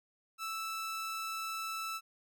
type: tone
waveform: sawtooth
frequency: 1318.5 Hz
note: E6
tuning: in tune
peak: -33 dBFS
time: 0.38-2.01 s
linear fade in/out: 50 ms
effects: none